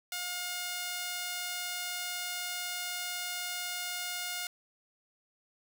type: tone with high-pass filter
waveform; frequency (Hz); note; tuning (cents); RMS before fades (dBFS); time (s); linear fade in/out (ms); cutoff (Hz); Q
sawtooth; 714; F5; +38; -37; 0.12-4.47; 2; 1900; 0.56
effects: none